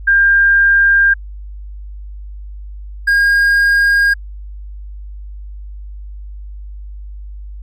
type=tone pair in turn; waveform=sine / triangle; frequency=1600 / 1623.3 Hz; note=G6 / G#6; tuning=+35 / -40 cents; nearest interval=unison; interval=25 cents; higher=second; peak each=-7 dBFS; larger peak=neither; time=0.07-1.14 / 3.07-4.14 s; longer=neither; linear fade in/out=10 ms; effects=added 50 Hz sine -27 dBFS peak until 7.62 s